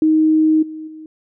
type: tone with level steps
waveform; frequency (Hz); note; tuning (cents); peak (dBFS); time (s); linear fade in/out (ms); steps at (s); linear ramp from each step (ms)
sine; 313.3; D#4; +12; -10 / -27 / -32; 0.02-1.06; 2; 0.62 / 0.87; 10
effects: none